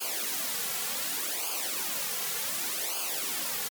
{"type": "noise with flanger", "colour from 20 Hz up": "white", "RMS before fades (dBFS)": -32, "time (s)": [0, 3.69], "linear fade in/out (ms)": 20, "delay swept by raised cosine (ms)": [0.52, 3.32], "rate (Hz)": 0.67, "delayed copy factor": -0.8, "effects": ["high-pass 200 Hz 12 dB/octave", "MP3 96 kbps"]}